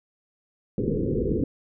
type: low-pass noise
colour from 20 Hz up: white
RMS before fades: -25 dBFS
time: 0.78-1.44 s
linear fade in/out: 2 ms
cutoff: 490 Hz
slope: 96 dB/octave
effects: none